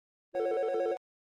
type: tone with tremolo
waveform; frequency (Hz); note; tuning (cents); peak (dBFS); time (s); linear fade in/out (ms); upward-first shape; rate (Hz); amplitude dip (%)
sine; 349.2; F4; 0; -37; 0.33-0.97; 50; square; 2.4; 65
type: tone with vibrato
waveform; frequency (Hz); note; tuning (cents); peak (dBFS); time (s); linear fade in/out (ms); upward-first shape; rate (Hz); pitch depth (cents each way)
triangle; 493.9; B4; 0; -27; 0.34-0.95; 20; square; 8.7; 180
type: chord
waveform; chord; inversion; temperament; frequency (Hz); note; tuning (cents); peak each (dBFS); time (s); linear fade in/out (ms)
triangle; B suspended second; none; equal; 493.9 / 554.4 / 740; B4 / C#5 / F#5; 0 / 0 / 0; -41 / -41 / -37; 0.35-0.97; 0
effects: Opus 24 kbps